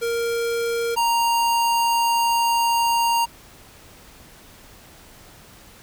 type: tone pair in turn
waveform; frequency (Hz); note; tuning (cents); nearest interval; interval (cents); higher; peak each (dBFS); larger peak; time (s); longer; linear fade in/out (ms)
square; 466.2 / 932.4; A#4 / A#5; 0 / 0; octave; 1200; second; -22 / -18; second; 0.01-0.96 / 0.96-3.26; second; 20
effects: pink hiss -47 dBFS RMS until 5.82 s